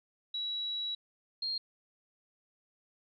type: tone pair in turn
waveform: sine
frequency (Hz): 3900 / 4224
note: B7 / C8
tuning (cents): -23 / +16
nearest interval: minor second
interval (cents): 139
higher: second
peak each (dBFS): -33 / -32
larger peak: second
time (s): 0.34-0.95 / 1.42-1.58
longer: first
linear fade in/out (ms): 5
effects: none